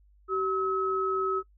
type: tone pair together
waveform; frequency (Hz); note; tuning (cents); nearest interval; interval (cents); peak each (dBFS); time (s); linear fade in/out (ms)
sine; 382.4 / 1286.2; G4 / E6; -43 / -43; octave + major sixth; 2100; -28; 0.28-1.43; 50
effects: noise-tail reverb RT60 0.1 s tail -20 dB re dry + added 50 Hz sine -57 dBFS peak until 1.57 s